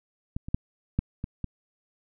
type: clicks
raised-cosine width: 5 ms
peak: -18 / -24 / -11 / -11 / -19 / -18 dBFS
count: 6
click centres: 0.365 / 0.485 / 0.545 / 0.99 / 1.241 / 1.443 s
effects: none